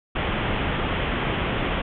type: low-pass noise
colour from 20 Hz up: pink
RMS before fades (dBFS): -25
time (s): 0.15-1.82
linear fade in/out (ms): 10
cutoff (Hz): 3400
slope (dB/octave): 96
effects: none